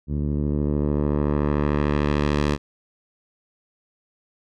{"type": "tone with low-pass filter sweep", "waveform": "10% pulse", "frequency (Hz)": 73.42, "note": "D2", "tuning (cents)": 0, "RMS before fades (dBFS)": -22, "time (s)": [0.07, 2.58], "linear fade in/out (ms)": 50, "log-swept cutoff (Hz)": [190, 6200], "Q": 0.72, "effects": []}